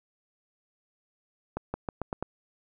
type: accelerating click train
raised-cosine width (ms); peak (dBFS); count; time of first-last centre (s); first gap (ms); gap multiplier
1; -17; 6; 1.57-2.226; 170; 0.87
effects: none